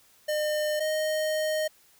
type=tone pair in turn; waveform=square; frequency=606 / 620.2 Hz; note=D#5 / D#5; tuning=-46 / -6 cents; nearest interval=unison; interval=40 cents; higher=second; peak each=-26 dBFS; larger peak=neither; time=0.28-0.8 / 0.8-1.68 s; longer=second; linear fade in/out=10 ms; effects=white hiss -60 dBFS RMS until 1.99 s

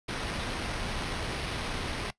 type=noise with sample-and-hold; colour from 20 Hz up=pink; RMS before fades=-34 dBFS; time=0.08-2.11 s; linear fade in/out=10 ms; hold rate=7350 Hz; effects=noise-tail reverb RT60 0.1 s tail -18 dB re dry + resampled to 22050 Hz

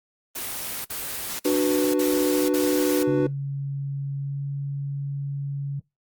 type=noise bursts; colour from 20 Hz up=white; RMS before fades=-31 dBFS; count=5; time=0.35-3.034 s; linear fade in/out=10 ms; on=500 ms; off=46 ms
type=chord; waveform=triangle; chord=B minor; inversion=first; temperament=just; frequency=296.3 / 370.4 / 493.9 Hz; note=D4 / F#4 / B4; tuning=+15 / +2 / 0 cents; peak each=-20 / -22 / -23 dBFS; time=1.45-3.27 s; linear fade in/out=5 ms
type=tone with pitch glide; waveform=sine; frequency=139.2 to 140.25 Hz; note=C#3 to C#3; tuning=+8 to +21 cents; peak=-26 dBFS; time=3.07-5.8 s; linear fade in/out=10 ms; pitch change=+13 cents; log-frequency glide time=4.18-4.42 s
effects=noise-tail reverb RT60 0.2 s tail -23 dB re dry + Opus 24 kbps

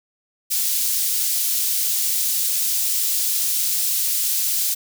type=high-pass noise; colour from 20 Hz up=white; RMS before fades=-21 dBFS; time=0.5-4.75 s; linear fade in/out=20 ms; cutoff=4500 Hz; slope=12 dB/octave; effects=none

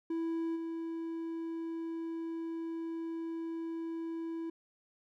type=tone with level steps; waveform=triangle; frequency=329.6 Hz; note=E4; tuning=in tune; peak=-30 / -34 dBFS; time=0.1-4.5 s; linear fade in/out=5 ms; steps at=0.55 s; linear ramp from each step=20 ms; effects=none

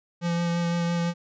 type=tone with vibrato; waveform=square; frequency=171.3 Hz; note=F3; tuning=33 cents flat; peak=-24 dBFS; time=0.21-1.14 s; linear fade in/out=50 ms; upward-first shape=sine; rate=5.9 Hz; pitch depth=13 cents each way; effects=resampled to 16000 Hz

